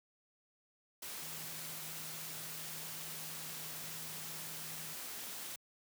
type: tone in noise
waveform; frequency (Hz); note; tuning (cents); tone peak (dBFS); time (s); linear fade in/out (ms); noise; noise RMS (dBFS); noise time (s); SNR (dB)
sine; 158.8; D#3; +36; -55; 1.22-4.94; 5; white; -45; 1.02-5.56; -13
effects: high-pass 100 Hz 12 dB/octave